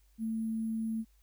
sine tone with sample-and-hold, 222.7 Hz, A3, 21 cents sharp, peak -31 dBFS, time 0.18-1.05 s, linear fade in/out 50 ms, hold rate 11025 Hz, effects added 50 Hz sine -62 dBFS peak until 1.22 s + white hiss -73 dBFS RMS until 1.22 s

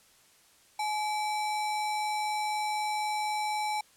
sine tone with sample-and-hold, 848 Hz, G#5, 36 cents sharp, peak -28 dBFS, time 0.79-3.81 s, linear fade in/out 5 ms, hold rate 3150 Hz, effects white hiss -61 dBFS RMS until 3.96 s + low-pass 11000 Hz 12 dB/octave

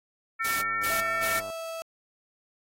harmonic tone, 451 Hz, A4, 43 cents sharp, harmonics 3 / 4 / 5, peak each -29 / -31 / -33 dBFS, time 0.39-1.41 s, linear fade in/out 20 ms
white noise bursts, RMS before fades -33 dBFS, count 3, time 0.44-1.4 s, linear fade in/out 10 ms, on 180 ms, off 210 ms
click train, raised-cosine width 1 ms, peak -32 dBFS, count 94, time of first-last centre 0.58-1.501 s, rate 101 Hz
35% pulse tone with pitch glide, 661 to 655.3 Hz, E5 to E5, +5 to -10 cents, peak -32 dBFS, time 0.9-1.82 s, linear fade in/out 0 ms, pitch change -15 cents, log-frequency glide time 1.05-1.65 s
effects AAC 48 kbps

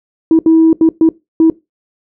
sine tone bursts at uneven times, 323.9 Hz, E4, 30 cents flat, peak -3 dBFS, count 5, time 0.31-0.39 / 0.46-0.73 / 0.81-0.89 / 1.01-1.09 / 1.4-1.5 s, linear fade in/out 2 ms, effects noise-tail reverb RT60 0.2 s tail -19 dB re dry + tanh soft clip ceiling -1 dBFS

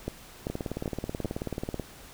two click trains, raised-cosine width 2 ms, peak -18 / -17 dBFS, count 25 / 4, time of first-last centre 0.5-1.797 / 0.08-1.247 s, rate 18.5 / 2.57 Hz, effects pink hiss -49 dBFS RMS until 2.13 s

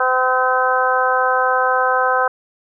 harmonic tone, 256.1 Hz, C4, 37 cents flat, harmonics 2 / 3 / 4 / 5 / 6, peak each -20 / -20 / -20 / -20 / -20 dBFS, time 0-2.28 s, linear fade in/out 5 ms, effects none

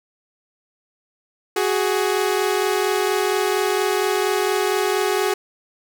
sawtooth tone pair together, 371.9 / 416.2 Hz, F#4 / G#4, +9 / +4 cents, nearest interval major second, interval 195 cents, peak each -17 dBFS, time 1.56-5.34 s, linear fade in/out 5 ms, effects none

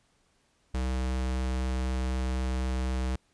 square tone, 64 Hz, C2, 38 cents flat, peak -28 dBFS, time 0.74-3.16 s, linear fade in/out 5 ms, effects pink hiss -69 dBFS RMS until 3.33 s + resampled to 22050 Hz

